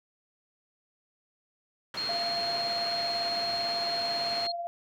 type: band-pass noise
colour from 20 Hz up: white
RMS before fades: -40 dBFS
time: 1.94-4.47 s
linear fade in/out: 2 ms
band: 110 to 2500 Hz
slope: 12 dB/octave
type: tone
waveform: sine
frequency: 4238 Hz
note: C8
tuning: 21 cents sharp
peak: -30 dBFS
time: 1.97-4.52 s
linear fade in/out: 5 ms
type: tone with tremolo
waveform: sine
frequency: 689 Hz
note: F5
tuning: 24 cents flat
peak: -30 dBFS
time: 2.09-4.67 s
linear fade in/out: 0 ms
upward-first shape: sine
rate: 18 Hz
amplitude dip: 40%
effects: none